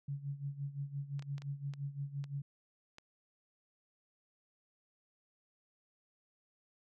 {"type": "tone with tremolo", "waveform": "sine", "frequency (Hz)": 140.8, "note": "C#3", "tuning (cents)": 27, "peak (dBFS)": -35, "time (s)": [0.08, 2.42], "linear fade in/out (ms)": 5, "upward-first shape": "sine", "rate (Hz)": 5.8, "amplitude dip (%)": 80}
{"type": "clicks", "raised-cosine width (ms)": 0.2, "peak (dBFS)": -34, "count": 7, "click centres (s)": [1.194, 1.224, 1.381, 1.42, 1.737, 2.241, 2.984]}
{"effects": []}